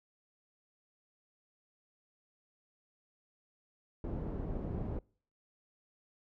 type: low-pass noise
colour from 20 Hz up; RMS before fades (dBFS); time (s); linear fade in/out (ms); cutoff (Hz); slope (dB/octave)
pink; -38; 4.04-4.99; 2; 440; 12
effects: noise-tail reverb RT60 0.5 s tail -26 dB re dry